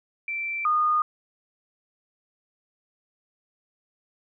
sine tone pair in turn, 2341 / 1226.2 Hz, D7 / D#6, -6 / -26 cents, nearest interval major seventh, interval 1120 cents, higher first, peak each -27 / -19 dBFS, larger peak second, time 0.28-0.65 / 0.65-1.02 s, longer neither, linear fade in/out 2 ms, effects none

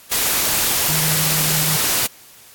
sine tone in noise, 155.4 Hz, D#3, 2 cents flat, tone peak -22 dBFS, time 0.88-1.77 s, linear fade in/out 10 ms, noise white, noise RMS -18 dBFS, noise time 0.11-2.07 s, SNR -7 dB, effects white hiss -45 dBFS RMS until 2.54 s + AAC 64 kbps

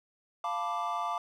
triangle chord, B half-diminished seventh, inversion second, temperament equal, 698.5 / 880 / 987.8 / 1174.7 Hz, F5 / A5 / B5 / D6, 0 / 0 / 0 / 0 cents, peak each -34 / -35 / -37 / -32 dBFS, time 0.44-1.18 s, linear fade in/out 2 ms, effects none

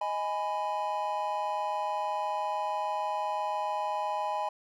triangle chord, G# minor, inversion second, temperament just, 623 / 830.6 / 996.7 Hz, D#5 / G#5 / B5, +2 / 0 / +16 cents, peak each -34 / -30 / -32 dBFS, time 0.01-4.49 s, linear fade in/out 5 ms, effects none

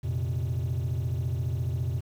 triangle chord, F suspended fourth, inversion none, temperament just, 87.31 / 116.41 / 130.96 Hz, F2 / Bb2 / C3, 0 / -2 / +2 cents, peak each -28 dBFS, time 0.03-2.01 s, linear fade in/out 20 ms, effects tanh soft clip ceiling -20 dBFS + 9-bit

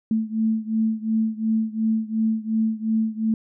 sine beating tone pair, 220 / 222.8 Hz, A3 / A3, 0 / +22 cents, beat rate 2.8 Hz, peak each -22 / -24 dBFS, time 0.11-3.34 s, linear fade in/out 2 ms, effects none

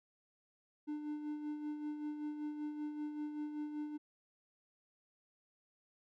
triangle tone with tremolo, 299.1 Hz, D4, 32 cents sharp, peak -35 dBFS, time 0.87-3.98 s, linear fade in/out 20 ms, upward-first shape sine, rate 5.2 Hz, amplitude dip 50%, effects none

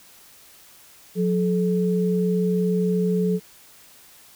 sine tone pair together, 180.27 / 431.5 Hz, F#3 / A4, -45 / -34 cents, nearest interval octave + minor third, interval 1511 cents, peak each -20 / -23 dBFS, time 1.15-3.4 s, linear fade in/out 50 ms, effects white hiss -50 dBFS RMS until 4.35 s

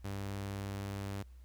sawtooth tone, 99.3 Hz, G2, 23 cents sharp, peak -34 dBFS, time 0.04-1.23 s, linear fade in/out 10 ms, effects added 62 Hz sine -51 dBFS peak until 1.44 s + pink hiss -72 dBFS RMS until 1.44 s

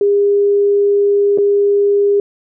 sine tone with dropouts, 404.9 Hz, G#4, 44 cents flat, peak -9 dBFS, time 0.01-2.2 s, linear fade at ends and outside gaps 2 ms, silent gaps 1.376-1.384 s, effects none

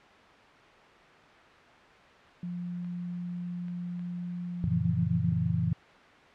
sine tone with pitch glide, 176.1 to 174.08 Hz, F3 to F3, +15 to -5 cents, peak -33 dBFS, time 2.43-5.32 s, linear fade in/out 2 ms, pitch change -20 cents, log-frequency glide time 4.47-4.78 s
clicks, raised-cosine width 0.2 ms, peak -34 dBFS, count 3, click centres 2.846 / 3.683 / 3.994 s
sine chord, F# dominant seventh, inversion none, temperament just, 92.5 / 115.62 / 138.75 / 166.5 Hz, F#2 / A#2 / C#3 / E3, 0 / -14 / +2 / +18 cents, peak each -33 / -31 / -34 / -28 dBFS, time 4.64-5.73 s, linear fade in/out 0 ms
effects white hiss -53 dBFS RMS until 6.34 s + low-pass 2000 Hz 12 dB/octave

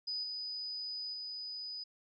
sine tone with level steps, 4978 Hz, D#8, in tune, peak -35 / -38 / -40 dBFS, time 0.07-1.84 s, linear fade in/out 10 ms, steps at 0.23 / 1.13 s, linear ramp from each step 10 ms, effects none

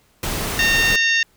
pink noise, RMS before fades -24 dBFS, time 0.23-0.96 s, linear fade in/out 2 ms
harmonic tone, 915 Hz, A#5, 32 cents flat, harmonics 2 / 3 / 4 / 5 / 6 / 7, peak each -17 / -20 / -24 / -30 / -29 / -30 dBFS, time 0.59-1.23 s, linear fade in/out 2 ms
effects pink hiss -58 dBFS RMS until 1.36 s

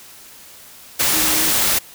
sine tone in noise, 312.9 Hz, D#4, 10 cents sharp, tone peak -27 dBFS, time 1.13-1.51 s, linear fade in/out 10 ms, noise white, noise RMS -17 dBFS, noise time 0.99-1.79 s, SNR -13 dB, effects white hiss -42 dBFS RMS until 1.94 s

